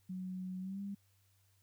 sine tone with pitch glide, 185 to 199.43 Hz, F#3 to G3, 0 to +30 cents, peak -39 dBFS, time 0.09-0.95 s, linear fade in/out 10 ms, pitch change +130 cents, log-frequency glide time 0.6-0.81 s, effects added 97 Hz sine -70 dBFS peak until 1.62 s + white hiss -75 dBFS RMS until 1.62 s

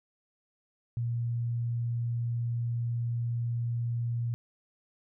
sine tone, 118.2 Hz, A#2, 24 cents sharp, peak -28 dBFS, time 0.97-4.34 s, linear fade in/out 0 ms, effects none

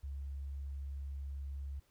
sine tone, 69.3 Hz, C#2, in tune, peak -39 dBFS, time 0.03-1.8 s, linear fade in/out 10 ms, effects pink hiss -73 dBFS RMS until 1.9 s

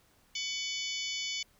harmonic tone with a mistuned harmonic, 750 Hz, F#5, 23 cents sharp, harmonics 3 / 4 / 5 / 6 / 7 / 8 / 9, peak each -39 / -40 / -41 / -42 / -42 / -43 / -44 dBFS, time 0.35-1.43 s, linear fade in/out 5 ms, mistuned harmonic 5, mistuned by -120 cents, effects pink hiss -66 dBFS RMS until 1.59 s

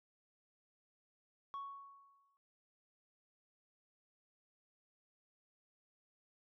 sine tone with exponential decay, 1111 Hz, C#6, 4 cents sharp, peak -38 dBFS, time 1.54-2.37 s, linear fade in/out 0 ms, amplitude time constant 180 ms, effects tanh soft clip ceiling -40 dBFS

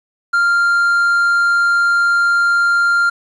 triangle tone, 1394 Hz, F6, 4 cents flat, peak -9 dBFS, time 0.33-3.1 s, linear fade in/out 10 ms, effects resampled to 24000 Hz + 8-bit

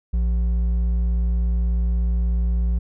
sine tone with hard clipping, 58.27 Hz, A#1, in tune, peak -19 dBFS, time 0.13-2.79 s, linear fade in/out 10 ms, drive 5 dB, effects none

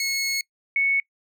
20% pulse / sine tone pair in turn, 2185 / 2212 Hz, C#7 / C#7, -26 / -4 cents, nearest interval unison, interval 22 cents, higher second, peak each -18 dBFS, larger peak neither, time 0-0.41 / 0.76-1 s, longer first, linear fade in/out 2 ms, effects noise-tail reverb RT60 0.1 s tail -25 dB re dry

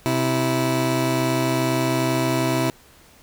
20% pulse tone pair together, 129.69 / 326.8 Hz, C3 / E4, -15 / -15 cents, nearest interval octave + major third, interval 1600 cents, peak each -17 / -17 dBFS, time 0.06-2.7 s, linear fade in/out 0 ms, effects pink hiss -51 dBFS RMS until 3.22 s

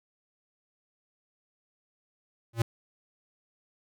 square tone with exponential growth, 115.5 Hz, A#2, 16 cents flat, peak -20 dBFS, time 2.53-2.62 s, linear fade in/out 5 ms, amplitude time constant 18 ms, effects none

